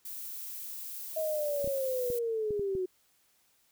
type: noise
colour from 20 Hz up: violet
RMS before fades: -41 dBFS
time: 0.05-2.19 s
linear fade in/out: 5 ms
type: linear sweep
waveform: sine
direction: down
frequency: 640 to 363.4 Hz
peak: -29 dBFS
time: 1.16-2.86 s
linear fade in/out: 10 ms
type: clicks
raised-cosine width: 3 ms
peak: -28 dBFS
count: 6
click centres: 1.644 / 1.675 / 2.102 / 2.507 / 2.595 / 2.752 s
effects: white hiss -69 dBFS RMS until 3.71 s